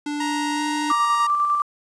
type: tone with pitch glide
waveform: square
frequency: 293.7 to 297.8 Hz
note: D4 to D4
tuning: 0 to +24 cents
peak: -25 dBFS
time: 0.06-0.92 s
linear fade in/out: 5 ms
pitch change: +24 cents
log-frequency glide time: 0.52-0.63 s
type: tone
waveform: sawtooth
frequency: 938 Hz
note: A#5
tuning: 11 cents sharp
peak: -21 dBFS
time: 0.2-1.27 s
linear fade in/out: 5 ms
type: tone with tremolo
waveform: sine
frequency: 1174.7 Hz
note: D6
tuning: in tune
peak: -16 dBFS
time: 0.9-1.62 s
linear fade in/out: 2 ms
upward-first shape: square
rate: 10 Hz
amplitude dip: 30%
effects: resampled to 22050 Hz + 8-bit